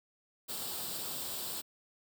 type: noise with comb filter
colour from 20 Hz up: white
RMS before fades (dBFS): -39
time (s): 0.48-1.62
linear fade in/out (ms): 20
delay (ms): 0.24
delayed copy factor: +0.6
effects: high-pass 100 Hz 12 dB/octave